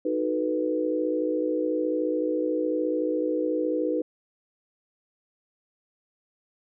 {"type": "chord", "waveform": "sine", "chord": "B dominant seventh", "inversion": "first", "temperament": "equal", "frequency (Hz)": [311.1, 370, 440, 493.9], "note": ["D#4", "F#4", "A4", "B4"], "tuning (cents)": [0, 0, 0, 0], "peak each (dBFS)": [-27, -32, -33, -27], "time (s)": [0.05, 4.02], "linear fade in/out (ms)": 5, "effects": []}